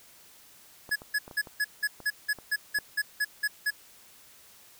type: clicks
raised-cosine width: 1 ms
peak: -30 dBFS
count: 8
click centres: 0.892 / 1.019 / 1.279 / 1.312 / 1.472 / 2.003 / 2.387 / 2.787 s
type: tone bursts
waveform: square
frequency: 1692 Hz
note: G#6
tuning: 32 cents sharp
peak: -25 dBFS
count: 13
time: 0.91-3.707 s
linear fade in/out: 10 ms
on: 49 ms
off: 180 ms
effects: white hiss -55 dBFS RMS until 4.79 s